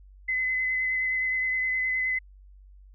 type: tone with vibrato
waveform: sine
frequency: 2032 Hz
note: B6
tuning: 49 cents sharp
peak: -24 dBFS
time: 0.28-2.19 s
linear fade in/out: 10 ms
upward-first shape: sine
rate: 9.6 Hz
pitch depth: 16 cents each way
effects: added 48 Hz sine -48 dBFS peak until 2.94 s